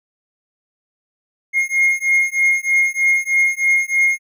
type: beating tone pair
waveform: triangle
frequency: 2140 / 2143.2 Hz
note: C7 / C7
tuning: +38 / +41 cents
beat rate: 3.2 Hz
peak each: -15 dBFS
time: 1.53-4.19 s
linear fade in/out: 50 ms
effects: none